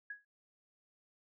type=tone with exponential decay; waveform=sine; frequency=1666 Hz; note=G#6; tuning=5 cents sharp; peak=-38 dBFS; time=0.1-0.25 s; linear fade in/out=5 ms; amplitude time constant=31 ms; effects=none